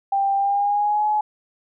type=tone with pitch glide; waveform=sine; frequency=790 to 846.7 Hz; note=G5 to G#5; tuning=+13 to +33 cents; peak=-17 dBFS; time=0.12-1.21 s; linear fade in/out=5 ms; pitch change=+120 cents; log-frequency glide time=0.36-1.06 s; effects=none